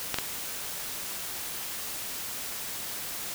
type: clicks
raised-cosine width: 0.2 ms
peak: -9 dBFS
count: 2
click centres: 0.143 / 0.186 s
effects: white hiss -36 dBFS RMS until 3.34 s